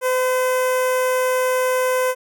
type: tone with notch filter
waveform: sawtooth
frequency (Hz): 510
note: C5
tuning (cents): -44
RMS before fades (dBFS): -19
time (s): 0.01-2.15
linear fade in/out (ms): 50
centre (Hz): 4100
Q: 0.93
effects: none